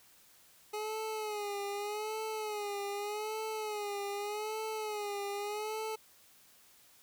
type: tone with vibrato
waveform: 25% pulse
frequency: 420 Hz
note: G#4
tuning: 19 cents sharp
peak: -32 dBFS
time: 0.73-5.96 s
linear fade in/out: 10 ms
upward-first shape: sine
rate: 0.83 Hz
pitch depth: 74 cents each way
effects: white hiss -62 dBFS RMS until 7.02 s